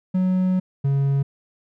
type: tone pair in turn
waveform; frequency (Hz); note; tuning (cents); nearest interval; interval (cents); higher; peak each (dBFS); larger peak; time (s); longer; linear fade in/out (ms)
triangle; 185 / 138.59; F#3 / C#3; 0 / 0; perfect fourth; 500; first; -15; neither; 0.14-0.6 / 0.84-1.23; first; 10
effects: none